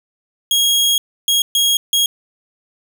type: tone bursts at uneven times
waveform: sawtooth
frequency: 3285 Hz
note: G#7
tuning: 20 cents flat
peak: -9 dBFS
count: 4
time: 0.51-0.98 / 1.28-1.42 / 1.55-1.77 / 1.93-2.06 s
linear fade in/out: 2 ms
effects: none